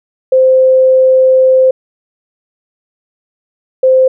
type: tone pair in turn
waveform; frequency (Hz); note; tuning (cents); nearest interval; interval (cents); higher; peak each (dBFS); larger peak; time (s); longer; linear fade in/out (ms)
sine; 520 / 520; C5 / C5; -11 / -11; unison; 0; neither; -4; neither; 0.32-1.71 / 3.83-4.08; first; 5
effects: none